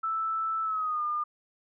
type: tone with pitch glide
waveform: sine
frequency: 1318.5 to 1209.1 Hz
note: E6 to D#6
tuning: 0 to -50 cents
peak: -27 dBFS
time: 0.03-1.24 s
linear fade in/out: 10 ms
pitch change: -150 cents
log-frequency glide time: 0.63-1.03 s
effects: none